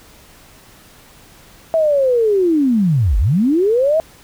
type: linear two-way sweep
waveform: sine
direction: down then up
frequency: 659.3 to 42.94 to 659.3 Hz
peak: -11 dBFS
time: 1.74-4 s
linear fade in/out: 0 ms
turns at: 3.18 s
effects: pink hiss -45 dBFS RMS until 4.23 s